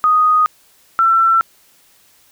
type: tone pair in turn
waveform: sine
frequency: 1244.5 / 1343 Hz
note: D#6 / E6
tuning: 0 / +32 cents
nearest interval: minor second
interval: 132 cents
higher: second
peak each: -9 dBFS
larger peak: neither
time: 0.04-0.46 / 0.99-1.41 s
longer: neither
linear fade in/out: 0 ms
effects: white hiss -52 dBFS RMS until 2.31 s